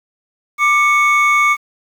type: tone pair together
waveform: triangle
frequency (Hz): 1184 / 2215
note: D6 / C#7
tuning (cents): +14 / -2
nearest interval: major seventh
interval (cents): 1084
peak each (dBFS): -11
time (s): 0.58-1.57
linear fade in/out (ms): 50
effects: 7-bit